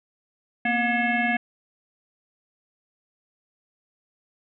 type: tone with frequency modulation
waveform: sine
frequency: 1200 Hz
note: D6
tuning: 37 cents sharp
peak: -20 dBFS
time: 0.65-1.37 s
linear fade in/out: 5 ms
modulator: 484 Hz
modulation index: 2.5
effects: none